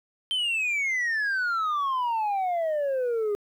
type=exponential sweep; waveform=sine; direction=down; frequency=3136 to 403.9 Hz; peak=-21 dBFS; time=0.31-3.35 s; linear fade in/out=0 ms; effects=tanh soft clip ceiling -23 dBFS + 10-bit